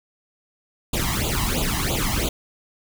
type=noise with flanger; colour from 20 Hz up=pink; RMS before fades=-23 dBFS; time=0.93-2.29 s; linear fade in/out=5 ms; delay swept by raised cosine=0.27 to 1.03 ms; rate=3 Hz; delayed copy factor=+1; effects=none